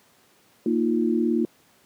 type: chord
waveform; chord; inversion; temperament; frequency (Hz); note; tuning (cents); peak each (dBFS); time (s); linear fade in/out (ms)
sine; Bb suspended fourth; none; equal with one note detuned; 231.5 / 311.1 / 349.2; Bb3 / Eb4 / F4; -12 / 0 / 0; -22 / -25 / -24; 0.66-1.45; 2
effects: pink hiss -59 dBFS RMS until 1.85 s + high-pass 150 Hz 12 dB/octave